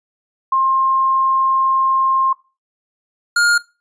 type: tone pair in turn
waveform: sine / square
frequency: 1062 / 1417.6 Hz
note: C6 / F6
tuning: +25 / +25 cents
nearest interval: perfect fourth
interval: 500 cents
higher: second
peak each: -12 dBFS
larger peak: neither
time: 0.52-2.33 / 3.36-3.58 s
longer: first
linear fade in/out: 5 ms
effects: noise-tail reverb RT60 0.3 s tail -22 dB re dry + resampled to 22050 Hz